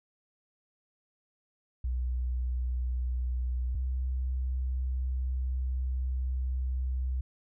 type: tone pair in turn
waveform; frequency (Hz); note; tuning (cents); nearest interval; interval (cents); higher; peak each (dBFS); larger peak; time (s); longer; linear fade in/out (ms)
sine; 62 / 64; B1 / C2; +7 / -38; minor second; 55; second; -28; neither; 1.84-3.75 / 3.75-7.21; second; 5
effects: none